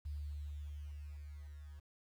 sine tone with level ramp, 73.42 Hz, D2, in tune, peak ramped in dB -39 to -49 dBFS, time 0.05-1.8 s, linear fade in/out 10 ms, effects 11-bit

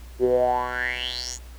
10% pulse tone with band-pass filter sweep, 124.1 Hz, B2, 9 cents sharp, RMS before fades -24 dBFS, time 0.19-1.39 s, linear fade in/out 50 ms, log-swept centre 340 to 7300 Hz, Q 7.7, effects added 60 Hz sine -39 dBFS peak until 1.58 s + pink hiss -51 dBFS RMS until 1.58 s

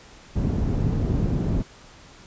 white low-pass noise, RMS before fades -23 dBFS, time 0.35-1.63 s, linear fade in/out 20 ms, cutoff 170 Hz, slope 12 dB/octave, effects pink hiss -48 dBFS RMS until 2.26 s + resampled to 16000 Hz

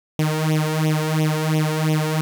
sawtooth tone with flanger, 155.56 Hz, D#3, in tune, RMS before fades -20 dBFS, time 0.19-2.21 s, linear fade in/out 0 ms, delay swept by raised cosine 0.32 to 2.22 ms, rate 2.9 Hz, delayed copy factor +0.9, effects none

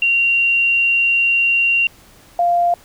sine tone pair in turn, 2760 / 696.2 Hz, F7 / F5, -21 / -6 cents, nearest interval 2 octaves, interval 2385 cents, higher first, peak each -12 dBFS, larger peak neither, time 0.02-1.87 / 2.39-2.74 s, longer first, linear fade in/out 2 ms, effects pink hiss -47 dBFS RMS until 2.84 s

